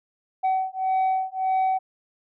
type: beating tone pair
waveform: sine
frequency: 756 / 757.7 Hz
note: F#5 / F#5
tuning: +37 / +41 cents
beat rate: 1.7 Hz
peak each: -22 dBFS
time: 0.43-1.79 s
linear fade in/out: 20 ms
effects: tanh soft clip ceiling -18 dBFS